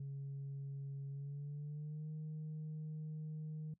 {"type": "tone with pitch glide", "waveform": "sine", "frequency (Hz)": [138.59, 154.67], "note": ["C#3", "D#3"], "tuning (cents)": [0, -10], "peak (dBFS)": -40, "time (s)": [0, 3.74], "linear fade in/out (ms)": 5, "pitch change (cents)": 190, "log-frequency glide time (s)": [1.1, 2.1], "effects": ["noise-tail reverb RT60 0.1 s tail -20 dB re dry", "tanh soft clip ceiling -40 dBFS"]}